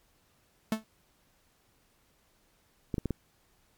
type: tone with exponential decay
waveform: 45% pulse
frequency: 219.2 Hz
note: A3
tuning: 6 cents flat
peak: -23 dBFS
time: 0.72-0.84 s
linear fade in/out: 2 ms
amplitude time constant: 26 ms
type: clicks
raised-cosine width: 3 ms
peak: -18 dBFS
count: 4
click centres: 2.942 / 2.982 / 3.057 / 3.107 s
effects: pink hiss -68 dBFS RMS until 3.77 s + MP3 96 kbps